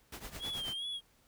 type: noise with tremolo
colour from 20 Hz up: pink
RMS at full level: -43 dBFS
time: 0.12-0.74 s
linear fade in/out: 5 ms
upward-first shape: triangle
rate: 9.3 Hz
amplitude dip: 85%
type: tone with vibrato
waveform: triangle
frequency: 3254 Hz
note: G#7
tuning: 36 cents flat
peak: -35 dBFS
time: 0.39-1.01 s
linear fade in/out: 50 ms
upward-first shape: sine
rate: 2.5 Hz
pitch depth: 79 cents each way
effects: pink hiss -68 dBFS RMS until 1.27 s